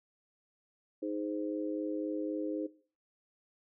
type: harmonic tone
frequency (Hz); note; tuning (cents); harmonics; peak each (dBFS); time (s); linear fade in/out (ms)
103.83; G#2; 0; 3 / 4 / 5; -35 / -40 / -40; 1.02-2.67; 10
effects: noise-tail reverb RT60 0.4 s tail -17 dB re dry